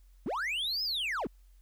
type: linear two-way sweep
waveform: triangle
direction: up then down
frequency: 164.6 to 5210 to 164.6 Hz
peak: -29 dBFS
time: 0.26-1.27 s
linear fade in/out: 2 ms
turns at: 0.83 s
effects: added 45 Hz sine -55 dBFS peak until 1.61 s + white hiss -73 dBFS RMS until 1.61 s